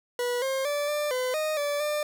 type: tone with pitch steps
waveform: 40% pulse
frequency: 487.7 / 533 / 582 / 593 / 507 / 619 / 580 / 597 Hz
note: B4 / C5 / D5 / D5 / B4 / D#5 / D5 / D5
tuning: -22 / +32 / -16 / +17 / +45 / -9 / -22 / +28 cents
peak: -25 dBFS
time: 0.19-2.03 s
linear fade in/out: 2 ms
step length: 230 ms
effects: none